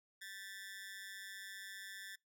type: tone with amplitude modulation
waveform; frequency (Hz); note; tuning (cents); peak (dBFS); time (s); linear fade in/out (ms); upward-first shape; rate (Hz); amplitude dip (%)
sawtooth; 1760; A6; 0; -40; 0.21-2.16; 10; sine; 195; 95
effects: noise-tail reverb RT60 0.2 s tail -26 dB re dry